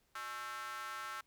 square tone with high-pass filter, 121 Hz, B2, 35 cents flat, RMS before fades -44 dBFS, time 0.15-1.21 s, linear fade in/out 5 ms, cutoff 1300 Hz, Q 4, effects pink hiss -75 dBFS RMS until 1.26 s

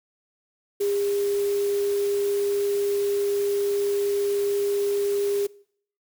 sine tone in noise, 403.9 Hz, G#4, 48 cents flat, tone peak -21 dBFS, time 0.8-5.47 s, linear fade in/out 10 ms, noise white, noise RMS -39 dBFS, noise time 0.8-5.47 s, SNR +15 dB, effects noise-tail reverb RT60 0.6 s tail -22 dB re dry

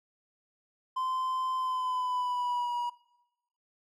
triangle tone with pitch glide, 1033 to 963.8 Hz, C6 to B5, -22 to -43 cents, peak -27 dBFS, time 0.96-2.9 s, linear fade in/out 10 ms, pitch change -121 cents, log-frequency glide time 1.57-2.74 s, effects noise-tail reverb RT60 0.9 s tail -19 dB re dry

